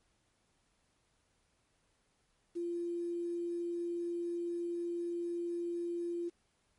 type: tone with quantisation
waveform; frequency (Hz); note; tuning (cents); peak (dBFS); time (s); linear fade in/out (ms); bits
sine; 344.5; F4; -24; -34; 2.55-6.3; 20; 10
effects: pink hiss -75 dBFS RMS until 6.78 s + MP3 48 kbps